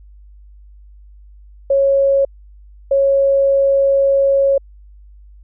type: tone bursts at uneven times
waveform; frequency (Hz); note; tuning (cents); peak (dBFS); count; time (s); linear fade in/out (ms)
sine; 550; C#5; -14; -10; 2; 1.7-2.25 / 2.91-4.58; 5
effects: added 50 Hz sine -39 dBFS peak until 5.43 s